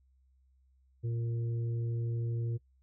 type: harmonic tone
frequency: 116.54 Hz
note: A#2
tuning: in tune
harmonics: 1 / 3 / 4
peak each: -31 / -45 / -49 dBFS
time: 1.03-2.58 s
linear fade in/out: 20 ms
effects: noise-tail reverb RT60 0.1 s tail -22 dB re dry + added 65 Hz sine -64 dBFS peak until 2.82 s